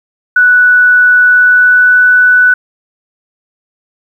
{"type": "tone with pitch glide", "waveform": "sine", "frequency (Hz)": [1480, 1489.4], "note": ["F#6", "F#6"], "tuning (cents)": [0, 11], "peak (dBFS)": -3, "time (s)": [0.36, 2.54], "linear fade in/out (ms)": 5, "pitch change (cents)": 11, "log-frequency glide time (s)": [1.24, 2.04], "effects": ["7-bit"]}